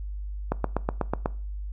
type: click train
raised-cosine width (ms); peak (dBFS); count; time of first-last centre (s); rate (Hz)
1; -10; 7; 0.52-1.259; 8.12
effects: noise-tail reverb RT60 0.4 s tail -20 dB re dry + added 50 Hz sine -31 dBFS peak until 1.72 s